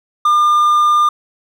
triangle tone, 1203 Hz, D6, 41 cents sharp, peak -7 dBFS, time 0.25-1.09 s, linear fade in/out 5 ms, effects none

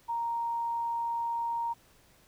sine tone, 932.3 Hz, A#5, in tune, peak -29 dBFS, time 0.08-1.74 s, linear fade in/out 20 ms, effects pink hiss -62 dBFS RMS until 2.27 s

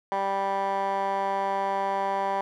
15% pulse tone with band-pass filter, 196 Hz, G3, in tune, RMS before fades -27 dBFS, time 0.12-2.41 s, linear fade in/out 0 ms, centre 950 Hz, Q 3.1, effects none

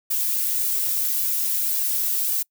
violet noise with flanger, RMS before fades -23 dBFS, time 0.1-2.43 s, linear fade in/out 10 ms, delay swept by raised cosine 1.7 to 3 ms, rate 1.8 Hz, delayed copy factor +0.65, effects noise-tail reverb RT60 0.1 s tail -26 dB re dry

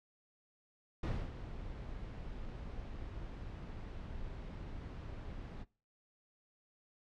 brown noise with ADSR envelope, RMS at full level -34 dBFS, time 1.03-5.65 s, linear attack 5 ms, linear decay 270 ms, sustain -11 dB, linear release 32 ms, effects noise-tail reverb RT60 0.4 s tail -24 dB re dry + low-pass 4000 Hz 12 dB/octave

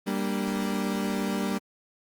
35% pulse chord, G minor, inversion none, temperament equal, 196 / 233.1 / 293.7 Hz, G3 / Bb3 / D4, 0 / 0 / 0 cents, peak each -27 / -30 / -32 dBFS, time 0.06-1.59 s, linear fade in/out 20 ms, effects Opus 32 kbps

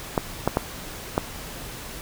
clicks, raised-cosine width 1 ms, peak -5 dBFS, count 4, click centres 0.178 / 0.476 / 0.571 / 1.179 s, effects pink hiss -37 dBFS RMS until 2.01 s

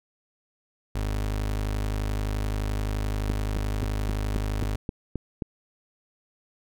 30% pulse tone, 51.6 Hz, G#1, 10 cents flat, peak -23 dBFS, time 0.95-4.76 s, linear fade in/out 5 ms
click train, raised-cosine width 3 ms, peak -16 dBFS, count 9, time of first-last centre 3.3-5.422 s, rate 3.77 Hz
effects none

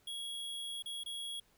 square tone with dropouts, 3322 Hz, G#7, in tune, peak -40 dBFS, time 0.07-1.4 s, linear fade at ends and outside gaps 5 ms, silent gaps 0.824-0.858 / 1.036-1.06 s, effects pink hiss -70 dBFS RMS until 1.57 s

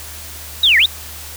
sine linear two-way sweep, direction down then up, 3929 to 1760 to 3929 Hz, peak -8 dBFS, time 0.63-0.86 s, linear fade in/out 5 ms, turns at 0.78 s, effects added 76 Hz sine -36 dBFS peak until 1.36 s + white hiss -33 dBFS RMS until 1.36 s

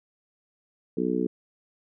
harmonic tone, 61.74 Hz, B1, in tune, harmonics 3 / 4 / 5 / 6 / 7, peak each -31 / -29 / -29 / -31 / -30 dBFS, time 0.97-1.27 s, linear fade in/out 5 ms, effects none

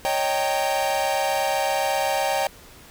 45% pulse chord, Eb dominant seventh, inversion third, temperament equal with one note detuned, 554.4 / 622.3 / 784 / 919 Hz, Db5 / Eb5 / G5 / Bb5, 0 / 0 / 0 / -25 cents, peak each -27 / -28 / -24 / -30 dBFS, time 0.05-2.47 s, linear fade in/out 0 ms, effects pink hiss -47 dBFS RMS until 2.9 s

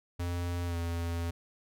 square tone with pitch glide, 87.31 to 84.82 Hz, F2 to E2, 0 to +50 cents, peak -32 dBFS, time 0.19-1.31 s, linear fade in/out 10 ms, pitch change -50 cents, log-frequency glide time 0.66-0.76 s, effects none

